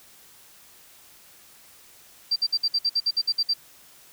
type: tone bursts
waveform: sine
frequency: 4699 Hz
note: D8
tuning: in tune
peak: -19 dBFS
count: 12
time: 2.31-3.538 s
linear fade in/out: 10 ms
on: 51 ms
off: 56 ms
effects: white hiss -52 dBFS RMS until 4.12 s